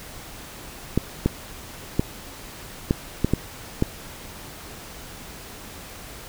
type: clicks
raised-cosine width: 3 ms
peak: -5 dBFS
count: 7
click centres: 0.976 / 1.26 / 1.995 / 2.909 / 3.246 / 3.336 / 3.824 s
effects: pink hiss -40 dBFS RMS until 6.28 s